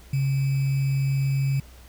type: tone with sample-and-hold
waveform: sine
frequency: 136.3 Hz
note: C#3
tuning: 29 cents flat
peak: -20 dBFS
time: 0.13-1.6 s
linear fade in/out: 5 ms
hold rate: 2450 Hz
effects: added 62 Hz sine -46 dBFS peak until 1.88 s + pink hiss -52 dBFS RMS until 1.88 s